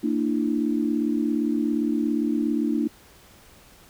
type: tone cluster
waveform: sine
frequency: 229 / 296.6 / 334 Hz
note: A#3 / D4 / E4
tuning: -31 / +17 / +23 cents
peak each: -25 / -24 / -28 dBFS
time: 0.03-2.88 s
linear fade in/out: 10 ms
effects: pink hiss -52 dBFS RMS until 3.89 s